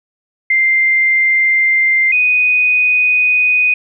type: tone pair in turn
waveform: sine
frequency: 2093 / 2489 Hz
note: C7 / D#7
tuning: 0 / 0 cents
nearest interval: minor third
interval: 300 cents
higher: second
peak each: -9 dBFS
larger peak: neither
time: 0.5-2.12 / 2.12-3.74 s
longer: neither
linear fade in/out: 5 ms
effects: none